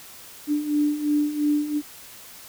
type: beating tone pair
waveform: sine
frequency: 293.7 / 296.6 Hz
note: D4 / D4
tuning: 0 / +17 cents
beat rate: 2.9 Hz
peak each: -26 / -21 dBFS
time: 0.47-1.82 s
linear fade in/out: 50 ms
effects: white hiss -44 dBFS RMS until 2.48 s